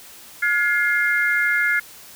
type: tone cluster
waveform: sine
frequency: 1427 / 1693 / 2115 Hz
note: F6 / G#6 / C7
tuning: +37 / +33 / +18 cents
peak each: -21 dBFS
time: 0.42-1.8 s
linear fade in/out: 10 ms
effects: white hiss -43 dBFS RMS until 2.15 s